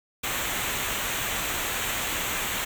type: noise with comb filter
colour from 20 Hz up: pink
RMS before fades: -29 dBFS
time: 0.23-2.65 s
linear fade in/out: 10 ms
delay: 0.2 ms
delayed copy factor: -0.65
effects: none

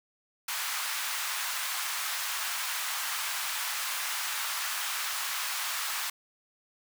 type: high-pass noise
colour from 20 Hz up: pink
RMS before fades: -33 dBFS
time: 0.48-6.1 s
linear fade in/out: 5 ms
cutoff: 1000 Hz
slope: 24 dB/octave
effects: none

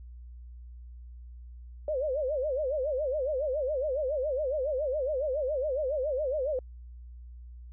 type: tone with vibrato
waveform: sine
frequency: 560 Hz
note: C#5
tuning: 18 cents sharp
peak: -27 dBFS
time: 1.88-6.59 s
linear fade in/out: 2 ms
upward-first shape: sine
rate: 7.2 Hz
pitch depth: 190 cents each way
effects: added 60 Hz sine -43 dBFS peak until 7.72 s

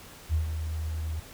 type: tone with ADSR envelope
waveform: sine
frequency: 79 Hz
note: D#2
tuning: 27 cents sharp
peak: -21 dBFS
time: 0.29-1.2 s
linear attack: 45 ms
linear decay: 120 ms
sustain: -8 dB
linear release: 6 ms
effects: pink hiss -48 dBFS RMS until 1.33 s

